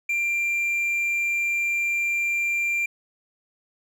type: tone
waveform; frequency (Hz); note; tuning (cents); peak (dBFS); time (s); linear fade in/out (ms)
triangle; 2375; D7; +19; -20; 0.09-2.86; 5
effects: none